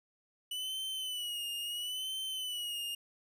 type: tone with vibrato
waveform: 45% pulse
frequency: 2960 Hz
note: F#7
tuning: in tune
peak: -36 dBFS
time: 0.51-2.95 s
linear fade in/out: 5 ms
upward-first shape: sine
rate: 0.74 Hz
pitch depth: 76 cents each way
effects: none